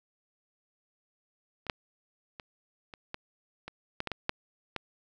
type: clicks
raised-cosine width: 0.3 ms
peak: -28 / -11 / -26 / -28 / -20 / -24 / -16 / -17 / -17 / -11 / -17 dBFS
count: 11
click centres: 1.667 / 1.698 / 2.398 / 2.938 / 3.144 / 3.68 / 4.004 / 4.073 / 4.117 / 4.294 / 4.763 s
effects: none